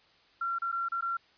sine tone with dropouts, 1368 Hz, F6, 36 cents flat, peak -29 dBFS, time 0.41-1.17 s, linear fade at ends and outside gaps 5 ms, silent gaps 0.586-0.619 / 0.717-0.725 / 0.886-0.919 / 1.01-1.023 s, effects white hiss -63 dBFS RMS until 1.37 s + resampled to 11025 Hz

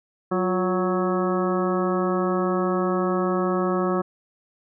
harmonic tone with a mistuned harmonic, 185 Hz, F#3, in tune, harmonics 1 / 2 / 3 / 4 / 5 / 6 / 7 / 9, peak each -25 / -24 / -29 / -32 / -38 / -30 / -31 / -41 dBFS, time 0.31-4.02 s, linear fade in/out 10 ms, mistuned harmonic 2, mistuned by -53 cents, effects none

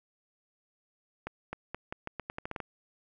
accelerating click train, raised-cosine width 0.5 ms, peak -21 dBFS, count 12, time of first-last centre 1.27-2.602 s, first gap 260 ms, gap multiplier 0.83, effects none

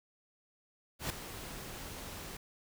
pink noise with ADSR envelope, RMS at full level -34 dBFS, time 0.99-2.37 s, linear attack 110 ms, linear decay 4 ms, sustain -11 dB, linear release 4 ms, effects none

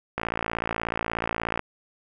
click train, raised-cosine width 0.5 ms, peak -11 dBFS, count 81, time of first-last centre 0.18-1.593 s, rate 56.6 Hz, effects none

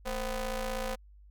sawtooth ring-modulated tone, 246.9 Hz, B3, in tune, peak -25 dBFS, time 0.05-0.96 s, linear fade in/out 20 ms, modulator 275 Hz, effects added 50 Hz sine -52 dBFS peak until 1.3 s

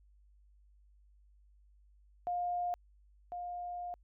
sine tone pair in turn, 708 / 708 Hz, F5 / F5, +23 / +23 cents, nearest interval unison, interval 0 cents, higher neither, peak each -32 / -38 dBFS, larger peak first, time 2.27-2.74 / 3.32-3.94 s, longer second, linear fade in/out 0 ms, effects added 50 Hz sine -61 dBFS peak until 4.03 s

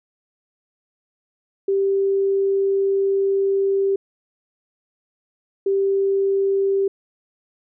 sine tone pair in turn, 392 / 392 Hz, G4 / G4, 0 / 0 cents, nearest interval unison, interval 0 cents, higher neither, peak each -16 dBFS, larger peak neither, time 1.68-3.96 / 5.66-6.88 s, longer first, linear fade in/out 5 ms, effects none

